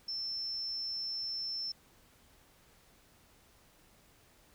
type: tone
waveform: sine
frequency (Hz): 5340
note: E8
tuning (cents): +22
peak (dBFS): -35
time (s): 0.08-1.72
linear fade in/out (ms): 5
effects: pink hiss -64 dBFS RMS until 4.54 s